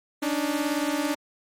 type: beating tone pair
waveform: sawtooth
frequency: 285 / 303 Hz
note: C#4 / D#4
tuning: +48 / -46 cents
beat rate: 18 Hz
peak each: -23 dBFS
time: 0.22-1.15 s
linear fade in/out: 10 ms
effects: MP3 64 kbps